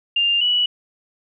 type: tone pair in turn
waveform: sine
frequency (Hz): 2800 / 2943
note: F7 / F#7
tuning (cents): +4 / -10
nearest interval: minor second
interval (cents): 86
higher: second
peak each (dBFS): -15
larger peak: neither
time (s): 0.16-0.41 / 0.41-0.66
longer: neither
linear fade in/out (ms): 5
effects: none